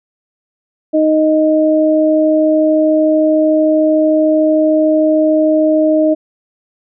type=tone pair together; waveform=sine; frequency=311.1 / 622.3 Hz; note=D#4 / D#5; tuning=0 / 0 cents; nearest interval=octave; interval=1200 cents; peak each=-11 dBFS; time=0.93-6.15 s; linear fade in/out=20 ms; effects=none